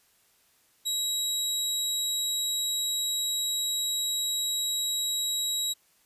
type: tone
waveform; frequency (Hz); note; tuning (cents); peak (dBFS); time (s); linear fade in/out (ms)
25% pulse; 3855; B7; -43; -23; 0.85-5.74; 20
effects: white hiss -65 dBFS RMS until 6.05 s + resampled to 32000 Hz